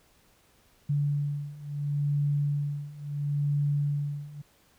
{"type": "beating tone pair", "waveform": "sine", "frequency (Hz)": [144.1, 144.83], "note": ["D3", "D3"], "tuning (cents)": [-33, -24], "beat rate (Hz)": 0.73, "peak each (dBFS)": [-30, -28], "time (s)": [0.89, 4.42], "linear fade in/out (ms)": 10, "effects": ["pink hiss -63 dBFS RMS until 4.78 s"]}